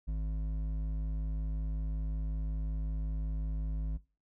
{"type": "tone with hard clipping", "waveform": "sine", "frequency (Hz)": 52.7, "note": "G#1", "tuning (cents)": 26, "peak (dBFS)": -33, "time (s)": [0.07, 3.98], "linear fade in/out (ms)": 20, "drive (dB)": 8, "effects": ["noise-tail reverb RT60 0.3 s tail -19 dB re dry"]}